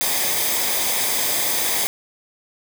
white noise with comb filter, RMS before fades -21 dBFS, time 0.01-1.87 s, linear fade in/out 0 ms, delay 0.71 ms, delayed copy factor -0.55, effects none

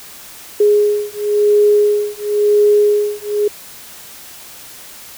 sine beating tone pair, 415.3 / 416.26 Hz, G#4 / G#4, 0 / +4 cents, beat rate 0.96 Hz, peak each -13 dBFS, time 0.6-3.48 s, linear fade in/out 5 ms, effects white hiss -36 dBFS RMS until 5.17 s

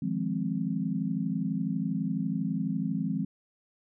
sine chord, F minor seventh, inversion third, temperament equal with one note detuned, 155.56 / 175.63 / 207.7 / 261.6 Hz, Eb3 / F3 / Ab3 / C4, 0 / +10 / 0 / 0 cents, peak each -35 / -32 / -32 / -33 dBFS, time 0.02-3.25 s, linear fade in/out 5 ms, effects none

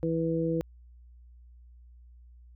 harmonic tone, 164 Hz, E3, 9 cents flat, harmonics 1 / 2 / 3, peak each -30 / -30 / -30 dBFS, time 0.03-0.61 s, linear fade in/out 0 ms, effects added 60 Hz sine -50 dBFS peak until 2.55 s

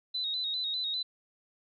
sine tone with vibrato, 3883 Hz, B7, 30 cents flat, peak -30 dBFS, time 0.14-1.03 s, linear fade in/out 10 ms, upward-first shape square, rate 5 Hz, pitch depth 56 cents each way, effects none

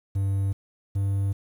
triangle tone pair in turn, 98 / 98.68 Hz, G2 / G2, 0 / +12 cents, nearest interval unison, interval 12 cents, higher second, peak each -20 dBFS, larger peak neither, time 0.15-0.53 / 0.95-1.33 s, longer neither, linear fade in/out 10 ms, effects 9-bit

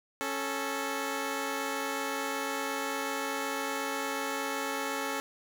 10% pulse tone pair together, 275.4 / 437.2 Hz, C#4 / A4, -11 / -11 cents, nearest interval minor sixth, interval 800 cents, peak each -26 dBFS, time 0.21-5.2 s, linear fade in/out 0 ms, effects none

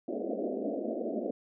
pink band-pass noise, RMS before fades -34 dBFS, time 0.08-1.31 s, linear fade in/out 5 ms, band 210 to 680 Hz, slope 96 dB/octave, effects none

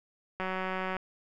click train, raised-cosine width 0.5 ms, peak -19 dBFS, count 107, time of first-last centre 0.4-0.967 s, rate 187 Hz, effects none

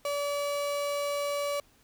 35% pulse tone, 574 Hz, D5, 40 cents flat, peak -27 dBFS, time 0.05-1.6 s, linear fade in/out 2 ms, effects pink hiss -63 dBFS RMS until 1.83 s

